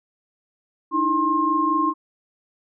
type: tone cluster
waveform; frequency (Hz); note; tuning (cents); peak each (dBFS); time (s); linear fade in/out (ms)
sine; 301.3 / 326 / 1065; D4 / E4 / C6; +44 / -19 / +30; -25 / -25 / -19; 0.91-1.94; 50
effects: none